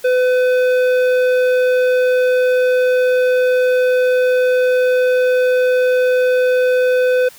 sine tone with tanh clipping, 504 Hz, B4, 35 cents sharp, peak -13 dBFS, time 0.04-7.29 s, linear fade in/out 10 ms, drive 12 dB, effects white hiss -42 dBFS RMS until 7.38 s

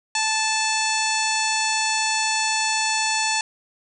harmonic tone with a mistuned harmonic, 876 Hz, A5, 8 cents flat, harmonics 1 / 2 / 3 / 4 / 5 / 6 / 7 / 8 / 9 / 10, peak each -25 / -29 / -26 / -33 / -28 / -33 / -32 / -30 / -32 / -36 dBFS, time 0.15-3.41 s, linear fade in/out 2 ms, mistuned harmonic 6, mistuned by +58 cents, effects none

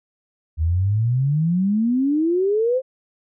sine exponential sweep, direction up, 76.2 to 533 Hz, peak -16 dBFS, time 0.57-2.82 s, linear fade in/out 50 ms, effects none

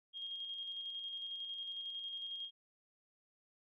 sine tone with tremolo, 3242 Hz, G#7, 42 cents flat, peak -40 dBFS, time 0.13-2.51 s, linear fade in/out 50 ms, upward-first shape square, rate 11 Hz, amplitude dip 30%, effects none

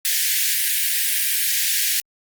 white high-pass noise, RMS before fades -20 dBFS, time 0.05-2 s, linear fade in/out 0 ms, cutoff 1600 Hz, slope 96 dB/octave, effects Opus 48 kbps

